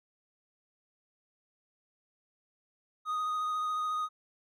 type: tone with vibrato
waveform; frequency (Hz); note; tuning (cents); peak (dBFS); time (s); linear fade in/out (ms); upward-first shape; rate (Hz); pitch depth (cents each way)
triangle; 1244.5; D#6; 0; -28; 3.05-4.09; 50; sine; 14; 15
effects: none